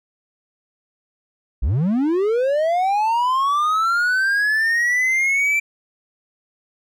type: linear sweep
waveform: triangle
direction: up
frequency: 46 to 2349 Hz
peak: -14 dBFS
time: 1.62-5.6 s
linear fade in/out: 10 ms
effects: none